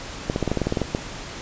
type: clicks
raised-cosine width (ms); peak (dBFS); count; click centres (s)
2; -8; 12; 0.299 / 0.361 / 0.427 / 0.477 / 0.516 / 0.573 / 0.617 / 0.67 / 0.724 / 0.772 / 0.817 / 0.949
effects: pink hiss -35 dBFS RMS until 1.41 s + resampled to 16000 Hz